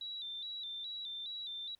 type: tone with vibrato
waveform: sine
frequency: 3729 Hz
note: A#7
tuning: in tune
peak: -40 dBFS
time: 0.01-1.75 s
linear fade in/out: 2 ms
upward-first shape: square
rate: 2.4 Hz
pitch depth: 75 cents each way
effects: pink hiss -75 dBFS RMS until 1.79 s